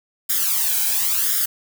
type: noise with flanger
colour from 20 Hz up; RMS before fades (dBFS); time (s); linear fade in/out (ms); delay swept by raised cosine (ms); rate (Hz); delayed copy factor
blue; -20; 0.29-1.46; 10; 0.57 to 1.28; 0.95; +0.95
effects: none